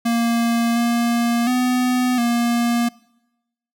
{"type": "tone with pitch steps", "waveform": "square", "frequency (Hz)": [233.2, 235.6, 250.7, 236.7], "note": ["A#3", "A#3", "B3", "A#3"], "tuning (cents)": [1, 19, 26, 27], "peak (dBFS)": -17, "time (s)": [0.05, 2.89], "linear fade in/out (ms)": 10, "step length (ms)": 710, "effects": ["noise-tail reverb RT60 0.9 s tail -23 dB re dry"]}